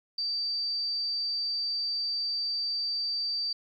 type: tone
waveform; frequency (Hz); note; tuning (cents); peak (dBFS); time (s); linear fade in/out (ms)
sine; 4646; D8; -20; -28; 0.18-3.53; 5
effects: 11-bit